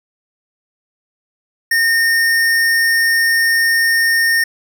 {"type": "tone", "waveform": "square", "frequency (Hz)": 1831, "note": "A#6", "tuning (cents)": -32, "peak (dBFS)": -12, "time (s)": [1.71, 4.44], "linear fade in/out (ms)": 5, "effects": []}